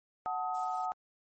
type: chord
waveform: sine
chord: D# diminished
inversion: first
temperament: equal with one note detuned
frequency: 740 / 880 / 1262.6 Hz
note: F#5 / A5 / D#6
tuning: 0 / 0 / +25 cents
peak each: -34 / -38 / -37 dBFS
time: 0.26-0.92 s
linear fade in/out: 0 ms
type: noise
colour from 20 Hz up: violet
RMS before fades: -49 dBFS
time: 0.54-0.86 s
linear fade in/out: 10 ms
effects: MP3 32 kbps